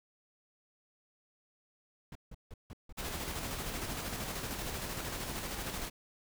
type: noise bursts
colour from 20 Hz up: brown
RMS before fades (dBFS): -46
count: 13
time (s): 2.12-4.469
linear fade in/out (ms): 2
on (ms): 33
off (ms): 160
type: noise with tremolo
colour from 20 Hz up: pink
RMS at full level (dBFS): -38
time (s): 2.97-5.9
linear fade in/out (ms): 20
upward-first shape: square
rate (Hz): 13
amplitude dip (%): 30
effects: none